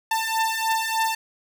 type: beating tone pair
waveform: sawtooth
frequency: 891 / 894.3 Hz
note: A5 / A5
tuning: +22 / +28 cents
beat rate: 3.3 Hz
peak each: -21 / -21 dBFS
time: 0.11-1.15 s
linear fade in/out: 5 ms
effects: none